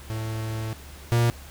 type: tone pair in turn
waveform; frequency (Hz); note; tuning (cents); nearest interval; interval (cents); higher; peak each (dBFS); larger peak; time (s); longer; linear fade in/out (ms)
45% pulse; 110.6 / 118.05; A2 / A#2; +9 / +22; minor second; 113; second; -28 / -18; second; 0.1-0.73 / 1.12-1.3; first; 0
effects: added 71 Hz sine -43 dBFS peak until 1.5 s + pink hiss -46 dBFS RMS until 1.5 s